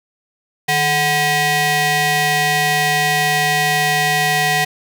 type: ring-modulated tone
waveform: sawtooth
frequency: 587.3 Hz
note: D5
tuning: in tune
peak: -7 dBFS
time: 0.68-4.65 s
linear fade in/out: 10 ms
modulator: 1330 Hz
effects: none